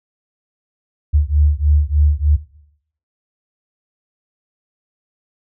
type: beating tone pair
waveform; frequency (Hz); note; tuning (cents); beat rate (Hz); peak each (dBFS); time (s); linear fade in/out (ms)
sine; 72.6 / 75.9; D2 / D#2; -19 / -42; 3.3; -14; 1.13-2.37; 20
effects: noise-tail reverb RT60 0.7 s tail -17 dB re dry